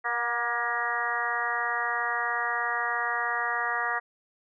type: harmonic tone with a mistuned harmonic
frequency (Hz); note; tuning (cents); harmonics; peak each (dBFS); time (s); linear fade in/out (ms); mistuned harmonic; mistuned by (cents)
236.9; A#3; +28; 2 / 3 / 4 / 5 / 6 / 7 / 8; -41 / -34 / -35 / -32 / -35 / -33 / -31; 0.04-4; 20; 3; +28
effects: none